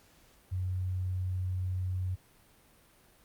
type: tone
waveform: sine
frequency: 92.1 Hz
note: F#2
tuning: 7 cents flat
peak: -30 dBFS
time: 0.51-2.16 s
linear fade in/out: 20 ms
effects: pink hiss -62 dBFS RMS until 3.24 s + Opus 48 kbps